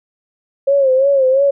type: tone with vibrato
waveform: sine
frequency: 539 Hz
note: C#5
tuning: 49 cents flat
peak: -9 dBFS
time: 0.67-1.51 s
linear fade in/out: 10 ms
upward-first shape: sine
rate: 2.9 Hz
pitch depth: 79 cents each way
effects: none